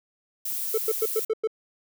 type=noise; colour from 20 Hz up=violet; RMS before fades=-30 dBFS; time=0.45-1.25 s; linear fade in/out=5 ms
type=tone bursts; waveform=triangle; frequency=440 Hz; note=A4; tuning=in tune; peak=-19 dBFS; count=6; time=0.74-1.474 s; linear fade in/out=5 ms; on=39 ms; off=100 ms
effects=none